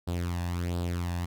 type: tone with flanger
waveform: sawtooth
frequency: 87.31 Hz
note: F2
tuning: in tune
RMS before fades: -31 dBFS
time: 0.07-1.26 s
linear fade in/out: 10 ms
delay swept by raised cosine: 0.23 to 1.15 ms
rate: 1.4 Hz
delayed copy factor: +0.65
effects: none